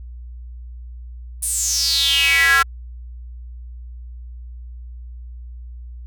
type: tone with high-pass filter sweep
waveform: square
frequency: 151 Hz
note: D3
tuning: 48 cents sharp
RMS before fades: -17 dBFS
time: 1.42-2.63 s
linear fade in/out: 10 ms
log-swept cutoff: 9700 to 1400 Hz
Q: 6.7
effects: added 60 Hz sine -32 dBFS peak until 6.06 s